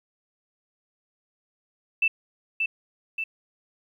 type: tone with echo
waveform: sine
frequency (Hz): 2653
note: E7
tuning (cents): +10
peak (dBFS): -18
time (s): 2.02-2.08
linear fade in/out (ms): 5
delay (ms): 580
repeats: 2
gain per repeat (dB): -4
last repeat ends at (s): 3.24
effects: 10-bit